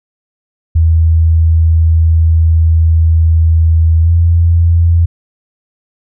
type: tone with pitch glide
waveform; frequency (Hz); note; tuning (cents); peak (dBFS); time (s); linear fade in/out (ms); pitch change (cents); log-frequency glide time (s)
sine; 81.3 to 84.31; E2 to E2; -23 to +40; -5; 0.75-5.06; 10; +63; 4.02-4.1
effects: none